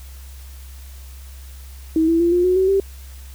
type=tone with pitch steps; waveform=sine; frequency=320.6 / 331.3 / 342.4 / 353.9 / 365.7 / 378 / 390.6 Hz; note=E4 / E4 / F4 / F4 / F#4 / F#4 / G4; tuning=-48 / +9 / -34 / +23 / -20 / +37 / -6 cents; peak=-13 dBFS; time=1.96-2.8 s; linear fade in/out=2 ms; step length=120 ms; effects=added 66 Hz sine -35 dBFS peak until 3.34 s + white hiss -47 dBFS RMS until 3.34 s